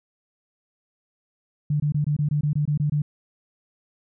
sine tone bursts, 148 Hz, D3, 14 cents sharp, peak -19 dBFS, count 11, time 1.7-3.02 s, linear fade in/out 5 ms, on 100 ms, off 22 ms, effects none

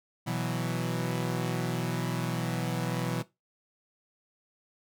sawtooth chord, B suspended fourth, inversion none, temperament equal, 123.47 / 164.81 / 185 Hz, B2 / E3 / F#3, 0 / 0 / 0 cents, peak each -29 / -29 / -31 dBFS, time 0.26-3.23 s, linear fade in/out 20 ms, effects noise-tail reverb RT60 0.2 s tail -17 dB re dry

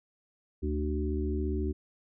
harmonic tone with a mistuned harmonic, 74.3 Hz, D2, 21 cents sharp, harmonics 1 / 3 / 4 / 5, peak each -30 / -37 / -36 / -35 dBFS, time 0.62-1.73 s, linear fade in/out 20 ms, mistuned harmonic 5, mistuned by +17 cents, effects none

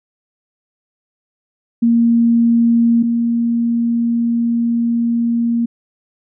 sine tone pair in turn, 233.1 / 234 Hz, A#3 / A#3, 0 / +7 cents, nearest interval unison, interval 7 cents, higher second, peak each -9 / -13 dBFS, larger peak first, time 1.82-3.03 / 3.03-5.66 s, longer second, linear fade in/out 10 ms, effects none

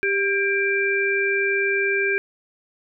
sine tone cluster, 395.4 / 1604 / 2354 Hz, G4 / G6 / D7, +15 / +39 / +3 cents, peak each -23 dBFS, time 0.03-2.18 s, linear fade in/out 0 ms, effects none

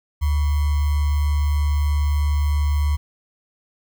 sine tone with sample-and-hold, 73.42 Hz, D2, in tune, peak -16 dBFS, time 0.21-2.97 s, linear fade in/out 20 ms, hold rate 1050 Hz, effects none

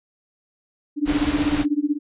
sine tone with tremolo, 293.7 Hz, D4, in tune, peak -15 dBFS, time 0.96-1.99 s, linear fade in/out 50 ms, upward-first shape sine, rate 16 Hz, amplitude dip 95%
pink noise, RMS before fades -26 dBFS, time 1.05-1.66 s, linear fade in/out 50 ms
effects resampled to 8000 Hz

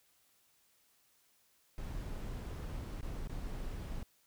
brown noise with dropouts, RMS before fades -41 dBFS, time 1.78-4.03 s, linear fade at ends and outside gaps 1 ms, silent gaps 3.011-3.028 / 3.274-3.295 s, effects white hiss -71 dBFS RMS until 4.26 s

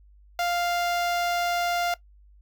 sawtooth tone with notch filter, 698.5 Hz, F5, in tune, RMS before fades -26 dBFS, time 0.39-1.94 s, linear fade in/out 2 ms, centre 9400 Hz, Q 1.3, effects noise-tail reverb RT60 0.1 s tail -18 dB re dry + added 50 Hz sine -51 dBFS peak until 2.41 s

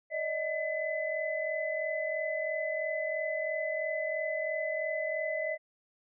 sine tone cluster, 590 / 633 / 2013 Hz, D5 / D#5 / B6, +8 / +30 / +33 cents, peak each -37 / -33 / -35 dBFS, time 0.1-5.58 s, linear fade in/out 50 ms, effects none

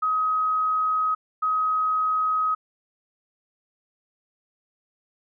sine tone pair in turn, 1265 / 1265 Hz, D#6 / D#6, +28 / +28 cents, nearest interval unison, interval 0 cents, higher neither, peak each -20 dBFS, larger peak neither, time 0.02-1.15 / 1.42-2.55 s, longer neither, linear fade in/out 10 ms, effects none

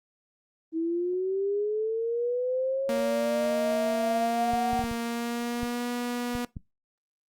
sine linear sweep, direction up, 319.8 to 754 Hz, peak -25 dBFS, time 0.72-4.85 s, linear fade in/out 50 ms
sawtooth tone with pitch glide, 233.1 to 242.6 Hz, A#3 to B3, 0 to -31 cents, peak -25 dBFS, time 2.89-6.45 s, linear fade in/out 2 ms, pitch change +69 cents, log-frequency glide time 5-5.89 s
clicks, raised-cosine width 5 ms, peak -24 dBFS, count 8, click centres 4.536 / 4.733 / 4.793 / 4.84 / 4.914 / 5.632 / 6.352 / 6.568 s
effects noise-tail reverb RT60 0.2 s tail -21 dB re dry + Opus 32 kbps

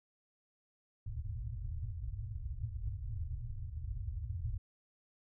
white low-pass noise, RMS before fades -40 dBFS, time 1.06-4.58 s, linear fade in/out 5 ms, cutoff 120 Hz, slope 96 dB/octave, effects none

